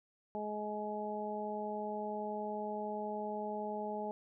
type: harmonic tone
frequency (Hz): 210.7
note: G#3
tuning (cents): +25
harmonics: 1 / 2 / 3 / 4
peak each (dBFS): -43 / -42 / -42 / -41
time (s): 0.35-4.11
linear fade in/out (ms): 0
effects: none